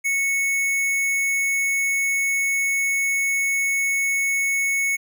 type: tone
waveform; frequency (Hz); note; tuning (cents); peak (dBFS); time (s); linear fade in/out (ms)
square; 2208; C#7; -7; -20; 0.04-4.97; 20
effects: none